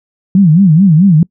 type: tone with vibrato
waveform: sine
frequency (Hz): 174.61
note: F3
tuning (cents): 0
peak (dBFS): -3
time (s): 0.35-1.23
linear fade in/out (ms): 2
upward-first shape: sine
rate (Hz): 4.6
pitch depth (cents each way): 250
effects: noise-tail reverb RT60 0.1 s tail -25 dB re dry

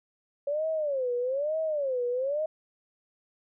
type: tone with vibrato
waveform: sine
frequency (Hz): 557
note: C#5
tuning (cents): +8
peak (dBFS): -26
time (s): 0.47-2.46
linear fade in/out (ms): 5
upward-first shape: sine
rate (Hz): 1.1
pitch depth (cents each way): 240
effects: none

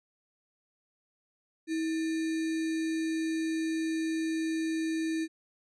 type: tone with sample-and-hold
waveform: sine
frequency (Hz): 321.6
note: E4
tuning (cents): -43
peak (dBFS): -28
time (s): 1.67-5.28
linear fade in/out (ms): 50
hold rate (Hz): 2100
effects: resampled to 22050 Hz

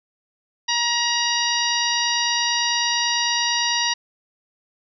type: harmonic tone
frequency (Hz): 949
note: A#5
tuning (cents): +31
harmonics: 1 / 2 / 3 / 4 / 5 / 6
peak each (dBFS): -26 / -26 / -26 / -26 / -26 / -26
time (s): 0.68-3.94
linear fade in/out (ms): 10
effects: none

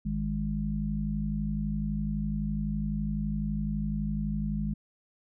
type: harmonic tone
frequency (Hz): 51.91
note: G#1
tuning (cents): 0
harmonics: 1 / 3 / 4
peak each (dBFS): -33 / -33 / -31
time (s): 0.05-4.74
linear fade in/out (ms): 10
effects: none

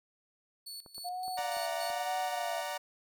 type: tone with tremolo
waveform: sawtooth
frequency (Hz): 4435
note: C#8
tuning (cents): 0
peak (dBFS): -39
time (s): 0.66-1.91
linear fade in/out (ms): 10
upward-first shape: square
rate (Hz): 3.5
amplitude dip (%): 80
type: clicks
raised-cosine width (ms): 1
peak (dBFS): -38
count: 6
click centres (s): 0.862 / 0.981 / 1.281 / 1.389 / 1.569 / 1.902
type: tone with vibrato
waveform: sine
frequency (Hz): 706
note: F5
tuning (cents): +19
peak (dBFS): -35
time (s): 1.04-2.62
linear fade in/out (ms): 20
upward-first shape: sine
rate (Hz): 1.1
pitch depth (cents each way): 84
type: chord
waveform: sawtooth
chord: D augmented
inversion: none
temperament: equal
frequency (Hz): 587.3 / 740 / 932.3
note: D5 / F#5 / A#5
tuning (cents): 0 / 0 / 0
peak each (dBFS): -36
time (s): 1.37-2.78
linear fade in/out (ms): 10
effects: none

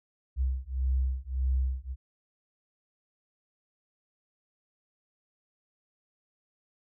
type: beating tone pair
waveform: sine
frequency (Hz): 64.1 / 65.8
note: C2 / C2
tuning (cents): -35 / +10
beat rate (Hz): 1.7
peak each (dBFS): -29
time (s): 0.36-1.96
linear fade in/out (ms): 50
effects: none

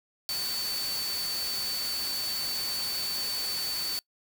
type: tone in noise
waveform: sine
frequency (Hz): 4505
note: C#8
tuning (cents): +27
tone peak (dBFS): -30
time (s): 0.29-3.99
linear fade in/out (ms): 0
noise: white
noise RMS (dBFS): -36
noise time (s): 0.29-3.99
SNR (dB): +3
effects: noise-tail reverb RT60 0.1 s tail -25 dB re dry

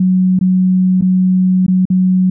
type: tone with dropouts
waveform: sine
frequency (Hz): 185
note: F#3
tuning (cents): 0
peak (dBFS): -8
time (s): 0-2.3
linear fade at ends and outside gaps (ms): 5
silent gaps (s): 0.391-0.41 / 1.012-1.021 / 1.665-1.68 / 1.854-1.901
effects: none

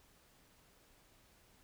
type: silence
effects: pink hiss -67 dBFS RMS until 1.63 s

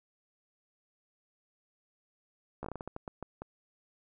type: slowing click train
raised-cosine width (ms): 1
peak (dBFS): -25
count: 12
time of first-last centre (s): 2.63-3.42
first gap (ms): 14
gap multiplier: 1.3
effects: none

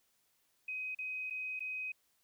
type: tone with dropouts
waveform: sine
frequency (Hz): 2519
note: D#7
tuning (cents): +21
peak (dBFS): -37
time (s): 0.68-1.92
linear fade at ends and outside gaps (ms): 5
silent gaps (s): 0.949-0.987 / 1.3-1.306 / 1.594-1.604
effects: white hiss -75 dBFS RMS until 2.23 s

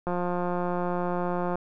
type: click train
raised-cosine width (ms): 1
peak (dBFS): -16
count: 264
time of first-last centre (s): 0.07-1.556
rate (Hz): 177
effects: none

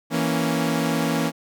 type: chord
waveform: sawtooth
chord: A# diminished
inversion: second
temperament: equal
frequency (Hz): 164.81 / 233.1 / 277.2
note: E3 / A#3 / C#4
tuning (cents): 0 / 0 / 0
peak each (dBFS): -21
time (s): 0.1-1.32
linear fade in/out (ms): 50
effects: none

